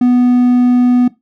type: tone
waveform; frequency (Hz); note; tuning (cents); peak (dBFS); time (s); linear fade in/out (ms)
triangle; 246.9; B3; 0; -5; 0.01-1.08; 5
effects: noise-tail reverb RT60 0.2 s tail -18 dB re dry